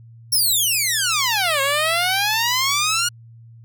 10% pulse exponential two-way sweep, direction down then up, 5588 to 538 to 1451 Hz, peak -9 dBFS, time 0.32-3.09 s, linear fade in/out 10 ms, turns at 1.61 s, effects added 115 Hz sine -41 dBFS peak until 3.64 s

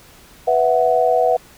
sine chord, B suspended fourth, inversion none, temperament equal, 493.9 / 659.3 / 740 Hz, B4 / E5 / F#5, 0 / 0 / 0 cents, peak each -17 dBFS, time 0.47-1.37 s, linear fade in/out 10 ms, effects pink hiss -46 dBFS RMS until 1.57 s

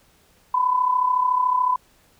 sine tone with amplitude modulation, 1003 Hz, B5, 26 cents sharp, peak -14 dBFS, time 0.54-1.76 s, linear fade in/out 5 ms, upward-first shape sine, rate 33.8 Hz, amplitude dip 65%, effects pink hiss -58 dBFS RMS until 2.19 s

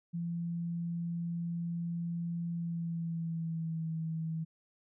sine tone with pitch glide, 170 to 161.39 Hz, F3 to E3, -46 to -36 cents, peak -33 dBFS, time 0.13-4.45 s, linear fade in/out 20 ms, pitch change -90 cents, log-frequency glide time 2.51-3.89 s, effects none

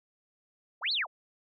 sine linear two-way sweep, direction up then down, 459 to 4533 to 459 Hz, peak -27 dBFS, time 0.81-1.07 s, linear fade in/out 50 ms, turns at 0.92 s, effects none

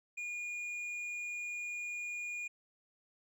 triangle tone with hard clipping, 2435 Hz, D#7, 38 cents flat, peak -39 dBFS, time 0.17-2.48 s, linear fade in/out 10 ms, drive 8 dB, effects none

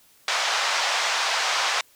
pink band-pass noise, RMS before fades -24 dBFS, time 0.28-1.81 s, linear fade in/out 2 ms, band 730 to 6300 Hz, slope 24 dB/octave, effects white hiss -57 dBFS RMS until 1.95 s

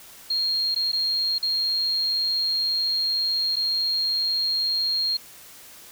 sine tone with dropouts, 4234 Hz, C8, 20 cents sharp, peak -21 dBFS, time 0.3-5.17 s, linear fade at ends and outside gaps 5 ms, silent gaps 0.747-0.76 / 0.918-0.929 / 1.383-1.427 / 3.558-3.565 s, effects white hiss -46 dBFS RMS until 5.91 s

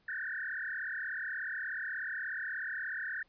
sine tone with frequency modulation, 1661.2 Hz, G#6, in tune, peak -35 dBFS, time 0.08-3.23 s, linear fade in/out 5 ms, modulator 36.6 Hz, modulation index 5, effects pink hiss -71 dBFS RMS until 3.28 s + resampled to 11025 Hz

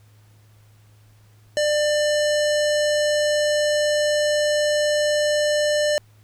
square tone with low-pass filter, 596 Hz, D5, 25 cents sharp, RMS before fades -20 dBFS, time 1.57-5.98 s, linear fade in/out 0 ms, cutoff 6900 Hz, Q 1.7, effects added 106 Hz sine -50 dBFS peak until 6.23 s + pink hiss -60 dBFS RMS until 6.23 s

